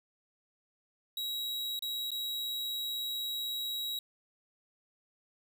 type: tone with dropouts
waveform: 45% pulse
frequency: 3854 Hz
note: B7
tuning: 43 cents flat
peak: -34 dBFS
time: 1.17-3.99 s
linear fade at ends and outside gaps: 2 ms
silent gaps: 1.792-1.823 / 2.106-2.116 s
effects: none